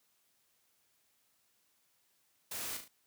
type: noise with echo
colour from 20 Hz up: white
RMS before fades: -41 dBFS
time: 2.51-2.77 s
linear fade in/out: 5 ms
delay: 37 ms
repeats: 3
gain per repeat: -6 dB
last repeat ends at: 2.881 s
effects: white hiss -74 dBFS RMS until 3.06 s + high-pass 60 Hz 12 dB/octave